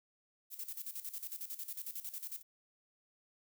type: noise with tremolo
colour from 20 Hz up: violet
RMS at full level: -42 dBFS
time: 0.5-2.43 s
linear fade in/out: 50 ms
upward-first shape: square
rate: 11 Hz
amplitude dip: 75%
effects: none